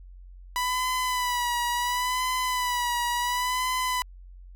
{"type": "tone with vibrato", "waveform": "sawtooth", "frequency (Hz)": 987.8, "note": "B5", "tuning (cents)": 0, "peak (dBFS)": -21, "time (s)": [0.56, 4.02], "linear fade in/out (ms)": 0, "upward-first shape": "sine", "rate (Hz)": 0.71, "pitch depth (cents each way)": 47, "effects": ["added 45 Hz sine -43 dBFS peak until 4.55 s"]}